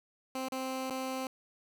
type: tone with dropouts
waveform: 15% pulse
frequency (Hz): 261.6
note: C4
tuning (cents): 0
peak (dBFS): -28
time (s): 0.35-1.27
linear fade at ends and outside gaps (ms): 2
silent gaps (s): 0.485-0.521 / 0.899-0.905
effects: none